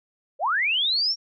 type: linear sweep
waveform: sine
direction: up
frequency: 498.3 to 5640 Hz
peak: -20 dBFS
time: 0.39-1.16 s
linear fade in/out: 50 ms
effects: none